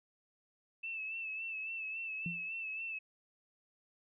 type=tone with vibrato; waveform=sine; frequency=2635 Hz; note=E7; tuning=1 cent flat; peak=-38 dBFS; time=0.83-2.99 s; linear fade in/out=10 ms; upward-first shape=sine; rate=3.6 Hz; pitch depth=44 cents each way
type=tone with exponential decay; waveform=sine; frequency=170.7 Hz; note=F3; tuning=39 cents flat; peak=-34 dBFS; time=2.26-2.49 s; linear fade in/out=2 ms; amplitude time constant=49 ms
effects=none